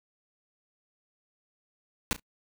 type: noise with echo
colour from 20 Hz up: pink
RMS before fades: -27 dBFS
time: 2.11-2.13 s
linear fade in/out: 0 ms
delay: 33 ms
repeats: 2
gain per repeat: -15 dB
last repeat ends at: 2.196 s
effects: noise-tail reverb RT60 0.1 s tail -25 dB re dry